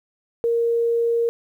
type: tone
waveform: sine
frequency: 466.2 Hz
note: A#4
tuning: in tune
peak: -17 dBFS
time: 0.44-1.29 s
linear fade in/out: 0 ms
effects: 9-bit